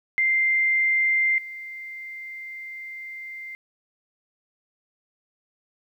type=tone with level steps; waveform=sine; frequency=2092 Hz; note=C7; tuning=1 cent flat; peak=-18 / -34 dBFS; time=0.18-3.55 s; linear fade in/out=0 ms; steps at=1.38 s; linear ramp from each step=2 ms; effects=10-bit